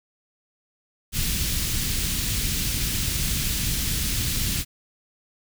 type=band-stop noise; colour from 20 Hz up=pink; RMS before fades=-25 dBFS; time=1.12-4.65 s; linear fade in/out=50 ms; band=180 to 2900 Hz; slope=12 dB/octave; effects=none